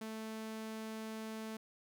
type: tone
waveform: sawtooth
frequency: 220 Hz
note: A3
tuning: in tune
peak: -38 dBFS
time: 0.01-1.57 s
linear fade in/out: 5 ms
effects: none